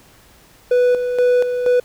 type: tone with tremolo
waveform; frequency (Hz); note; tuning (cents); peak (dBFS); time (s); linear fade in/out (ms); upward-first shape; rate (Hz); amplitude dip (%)
triangle; 493.9; B4; 0; -9; 0.71-1.8; 5; square; 2.1; 55
effects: pink hiss -49 dBFS RMS until 1.84 s